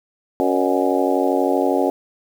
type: harmonic tone with a mistuned harmonic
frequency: 92.5 Hz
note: F#2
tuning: in tune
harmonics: 3 / 4 / 5 / 6 / 7 / 8 / 9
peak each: -21 / -22 / -23 / -24 / -24 / -25 / -26 dBFS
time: 0.4-1.9 s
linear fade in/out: 0 ms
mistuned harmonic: 7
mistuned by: -65 cents
effects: 7-bit